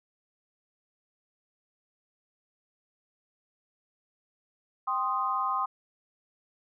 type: chord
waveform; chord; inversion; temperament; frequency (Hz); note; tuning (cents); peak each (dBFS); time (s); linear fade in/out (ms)
sine; C minor; second; equal; 784 / 1046.5 / 1244.5; G5 / C6 / Eb6; 0 / 0 / 0; -34 / -29 / -30; 4.87-5.66; 10
effects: none